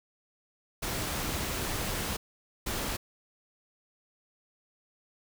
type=noise bursts at uneven times; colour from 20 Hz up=pink; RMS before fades=-33 dBFS; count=2; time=0.82-2.17 / 2.66-2.97 s; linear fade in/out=10 ms; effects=none